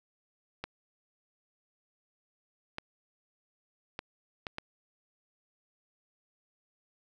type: clicks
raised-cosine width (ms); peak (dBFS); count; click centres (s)
0.3; -20; 5; 0.64 / 2.784 / 3.991 / 4.468 / 4.584
effects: none